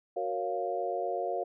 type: chord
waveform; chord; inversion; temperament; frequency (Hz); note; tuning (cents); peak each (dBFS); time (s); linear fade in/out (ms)
sine; Gb major seventh; none; equal; 370 / 466.2 / 554.4 / 698.5; Gb4 / Bb4 / Db5 / F5; 0 / 0 / 0 / 0; -37 / -36 / -36 / -33; 0.16-1.44; 10
effects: none